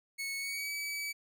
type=tone with pitch glide; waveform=sawtooth; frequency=2205 to 2288 Hz; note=C#7 to D7; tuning=-10 to -46 cents; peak=-32 dBFS; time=0.18-1.13 s; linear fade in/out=20 ms; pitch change=+64 cents; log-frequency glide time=0.37-0.71 s; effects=none